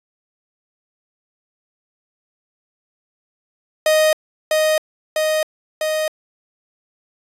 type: tone with echo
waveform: 45% pulse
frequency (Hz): 622.3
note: D#5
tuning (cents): 0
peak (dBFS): -12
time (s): 3.86-4.13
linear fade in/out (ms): 2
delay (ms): 650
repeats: 3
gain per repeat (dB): -2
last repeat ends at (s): 6.08
effects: resampled to 32000 Hz